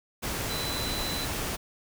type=tone in noise; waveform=sine; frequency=4003 Hz; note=B7; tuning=23 cents sharp; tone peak=-34 dBFS; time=0.49-1.26 s; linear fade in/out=20 ms; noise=pink; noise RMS=-32 dBFS; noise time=0.22-1.57 s; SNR=-5 dB; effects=none